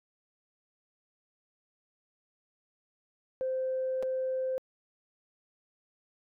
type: tone with dropouts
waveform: sine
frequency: 520 Hz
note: C5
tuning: 11 cents flat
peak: -28 dBFS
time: 3.41-4.58 s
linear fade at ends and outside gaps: 0 ms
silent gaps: 4.026-4.031 s
effects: tanh soft clip ceiling -24 dBFS